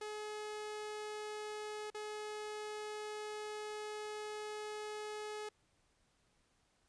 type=tone with dropouts; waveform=sawtooth; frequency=423.9 Hz; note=G#4; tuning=35 cents sharp; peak=-38 dBFS; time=0.01-5.49 s; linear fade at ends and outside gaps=5 ms; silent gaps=1.903-1.945 s; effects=pink hiss -75 dBFS RMS until 6.88 s + resampled to 22050 Hz